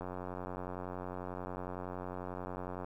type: click train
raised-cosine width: 1 ms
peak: -27 dBFS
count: 259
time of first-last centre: 0.01-2.845 s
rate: 91 Hz
effects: 11-bit